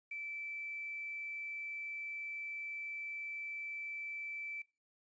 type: tone with quantisation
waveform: sine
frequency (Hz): 2323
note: D7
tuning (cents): -20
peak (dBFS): -40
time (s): 0.11-4.62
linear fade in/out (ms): 5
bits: 11
effects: noise-tail reverb RT60 0.3 s tail -23 dB re dry + resampled to 16000 Hz